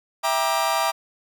40% pulse chord, E half-diminished seventh, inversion none, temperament just, 659.3 / 791.1 / 949.3 / 1186.7 Hz, E5 / G5 / Bb5 / D6, 0 / +16 / +31 / +18 cents, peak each -25 dBFS, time 0.23-0.92 s, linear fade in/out 20 ms, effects none

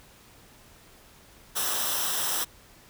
white noise with comb filter, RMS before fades -28 dBFS, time 1.55-2.45 s, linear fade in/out 20 ms, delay 0.44 ms, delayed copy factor -0.65, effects pink hiss -54 dBFS RMS until 2.89 s

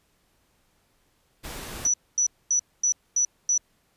pink noise, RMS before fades -37 dBFS, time 1.43-1.88 s, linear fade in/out 20 ms
sine tone bursts, 5920 Hz, F#8, in tune, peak -19 dBFS, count 6, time 1.85-3.578 s, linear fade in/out 2 ms, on 88 ms, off 240 ms
effects pink hiss -67 dBFS RMS until 3.96 s + resampled to 32000 Hz

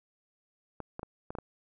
clicks, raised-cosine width 1 ms, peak -24 dBFS, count 6, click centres 0.803 / 0.994 / 1.031 / 1.305 / 1.352 / 1.386 s, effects none

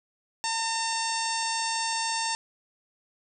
harmonic tone, 906 Hz, A#5, 50 cents flat, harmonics 1 / 2 / 3 / 4 / 5 / 6 / 7 / 8 / 9, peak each -30 / -36 / -37 / -39 / -36 / -35 / -39 / -39 / -37 dBFS, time 0.44-2.35 s, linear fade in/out 0 ms, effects none

